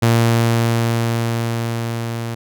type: tone with level ramp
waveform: sawtooth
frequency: 116 Hz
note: A#2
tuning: 8 cents flat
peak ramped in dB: -7 to -19 dBFS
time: 0.02-2.35 s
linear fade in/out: 10 ms
effects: none